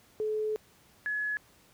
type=tone pair in turn; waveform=sine; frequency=430 / 1696.8 Hz; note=A4 / G#6; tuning=-40 / +37 cents; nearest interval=2 octaves; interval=2377 cents; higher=second; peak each=-28 / -29 dBFS; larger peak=first; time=0.2-0.56 / 1.06-1.37 s; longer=first; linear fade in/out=0 ms; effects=pink hiss -61 dBFS RMS until 1.73 s + high-pass 60 Hz 12 dB/octave